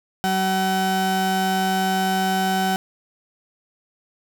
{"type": "tone pair together", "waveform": "35% pulse", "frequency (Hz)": [189.5, 758], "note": ["F#3", "F#5"], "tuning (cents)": [42, 42], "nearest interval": "2 octaves", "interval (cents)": 2400, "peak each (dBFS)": -21, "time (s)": [0.24, 2.76], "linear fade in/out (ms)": 0, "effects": []}